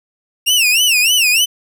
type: tone with vibrato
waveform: sawtooth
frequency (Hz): 2715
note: F7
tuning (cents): -50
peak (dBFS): -7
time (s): 0.46-1.46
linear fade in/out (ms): 20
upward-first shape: sine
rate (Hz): 3.3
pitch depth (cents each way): 190
effects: none